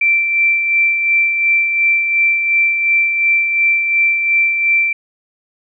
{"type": "tone with tremolo", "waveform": "sine", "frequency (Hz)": 2345, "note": "D7", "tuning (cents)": -3, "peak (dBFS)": -9, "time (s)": [0.01, 4.93], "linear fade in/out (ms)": 5, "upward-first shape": "sine", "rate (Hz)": 2.8, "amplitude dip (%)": 45, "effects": []}